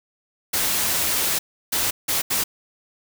white noise bursts at uneven times, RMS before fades -22 dBFS, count 4, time 0.53-1.39 / 1.72-1.91 / 2.08-2.22 / 2.3-2.44 s, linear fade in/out 10 ms, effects none

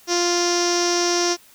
sawtooth tone with low-pass filter, 349.2 Hz, F4, in tune, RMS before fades -20 dBFS, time 0.07-1.37 s, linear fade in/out 50 ms, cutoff 5700 Hz, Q 9.6, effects white hiss -51 dBFS RMS until 1.54 s

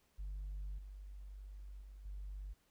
sine tone with level steps, 49 Hz, G1, in tune, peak -39 / -47 / -50 / -42 dBFS, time 0.18-2.54 s, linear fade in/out 20 ms, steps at 0.78 / 1.81 / 2.05 s, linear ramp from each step 5 ms, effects tanh soft clip ceiling -39 dBFS + pink hiss -75 dBFS RMS until 2.7 s

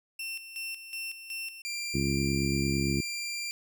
sawtooth tone with tremolo, 2700 Hz, E7, 41 cents sharp, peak -31 dBFS, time 0.19-1.62 s, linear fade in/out 5 ms, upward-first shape square, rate 2.7 Hz, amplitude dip 65%
20% pulse tone, 2375 Hz, D7, 19 cents sharp, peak -28 dBFS, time 1.65-3.51 s, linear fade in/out 0 ms
harmonic tone, 68.8 Hz, C#2, 12 cents flat, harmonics 1 / 2 / 3 / 4 / 5 / 6, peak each -35 / -31 / -32 / -34 / -33 / -44 dBFS, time 1.94-3.01 s, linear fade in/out 5 ms
effects none

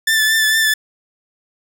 sawtooth tone with vibrato, 1760 Hz, A6, in tune, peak -9 dBFS, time 0.07-0.74 s, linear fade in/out 5 ms, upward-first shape triangle, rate 4.4 Hz, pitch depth 31 cents each way, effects none

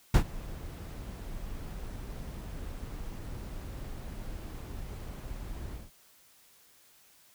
brown noise with ADSR envelope, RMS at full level -17 dBFS, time 0.14-5.91 s, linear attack 4 ms, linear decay 85 ms, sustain -23 dB, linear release 180 ms, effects white hiss -61 dBFS RMS until 7.34 s

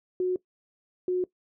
sine tone pair in turn, 365.9 / 364 Hz, F#4 / F#4, -19 / -28 cents, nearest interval unison, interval 9 cents, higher first, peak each -23 dBFS, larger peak neither, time 0.2-0.36 / 1.08-1.24 s, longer neither, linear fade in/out 2 ms, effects noise-tail reverb RT60 0.1 s tail -19 dB re dry

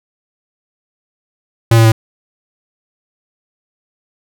square tone with pitch steps, 114.8 / 113.22 / 111.66 Hz, A#2 / A2 / A2, -26 / +50 / +26 cents, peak -6 dBFS, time 1.71-1.92 s, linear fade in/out 5 ms, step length 70 ms, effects none

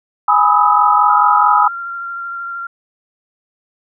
sine chord, E major seventh, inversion first, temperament equal with one note detuned, 830.6 / 987.8 / 1244.5 / 1289.1 Hz, G#5 / B5 / D#6 / E6, 0 / 0 / 0 / -39 cents, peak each -14 dBFS, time 0.28-1.68 s, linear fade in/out 5 ms
sine tone with vibrato, 1381 Hz, F6, 20 cents flat, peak -22 dBFS, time 1.09-2.67 s, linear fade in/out 5 ms, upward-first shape triangle, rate 13 Hz, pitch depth 14 cents each way
effects none

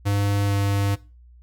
square tone with pitch glide, 100.9 to 100.03 Hz, G#2 to G2, -49 to +36 cents, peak -20 dBFS, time 0.05-0.96 s, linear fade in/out 20 ms, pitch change -15 cents, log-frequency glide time 0.46-0.54 s, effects noise-tail reverb RT60 0.3 s tail -19 dB re dry + added 60 Hz sine -46 dBFS peak until 1.42 s

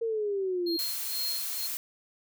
sine exponential sweep, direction down, 464.2 to 329.4 Hz, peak -27 dBFS, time 0.01-0.77 s, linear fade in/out 10 ms
triangle tone with tremolo, 4227 Hz, C8, 17 cents sharp, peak -29 dBFS, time 0.66-1.67 s, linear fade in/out 10 ms, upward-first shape sine, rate 2.1 Hz, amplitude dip 90%
blue noise, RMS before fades -34 dBFS, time 0.79-1.77 s, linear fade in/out 0 ms
effects none

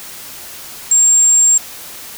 sine tone, 7440 Hz, A#8, 4 cents flat, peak -7 dBFS, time 0.91-1.58 s, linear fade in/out 5 ms, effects white hiss -32 dBFS RMS until 2.17 s

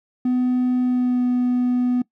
triangle tone with pitch glide, 250.7 to 247.8 Hz, B3 to B3, +26 to +6 cents, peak -14 dBFS, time 0.25-2.02 s, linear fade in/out 5 ms, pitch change -20 cents, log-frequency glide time 0.83-1.23 s, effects noise-tail reverb RT60 0.1 s tail -22 dB re dry + tanh soft clip ceiling -11 dBFS

